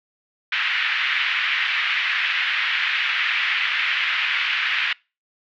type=band-pass noise; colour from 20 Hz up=pink; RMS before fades=-22 dBFS; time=0.52-4.93 s; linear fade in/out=5 ms; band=1700 to 3000 Hz; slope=24 dB/octave; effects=noise-tail reverb RT60 0.3 s tail -26 dB re dry + low-pass 5000 Hz 12 dB/octave